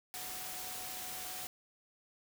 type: tone in noise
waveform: sine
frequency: 740 Hz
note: F#5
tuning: in tune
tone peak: -51 dBFS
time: 0.14-1.47 s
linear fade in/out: 0 ms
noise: white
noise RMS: -43 dBFS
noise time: 0.14-1.47 s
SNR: -11 dB
effects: none